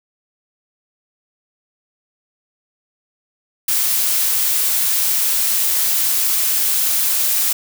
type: noise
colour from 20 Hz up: blue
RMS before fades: -17 dBFS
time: 3.68-7.53 s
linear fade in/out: 5 ms
effects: none